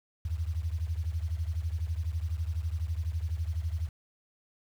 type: beating tone pair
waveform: sine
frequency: 77.78 / 89.78 Hz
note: D#2 / F2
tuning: 0 / +48 cents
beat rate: 12 Hz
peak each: -31 / -34 dBFS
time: 0.25-3.89 s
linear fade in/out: 5 ms
effects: 9-bit